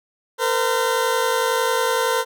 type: tone pair together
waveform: 20% pulse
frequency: 459.1 / 510 Hz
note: A#4 / C5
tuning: -26 / -44 cents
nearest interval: major second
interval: 182 cents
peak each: -16 dBFS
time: 0.38-2.25 s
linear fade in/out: 50 ms
effects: none